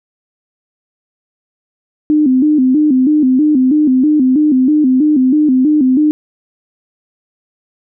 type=tone with vibrato; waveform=sine; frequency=279.4 Hz; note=C#4; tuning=14 cents sharp; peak=-7 dBFS; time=2.1-6.11 s; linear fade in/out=0 ms; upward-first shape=square; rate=3.1 Hz; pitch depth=140 cents each way; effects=none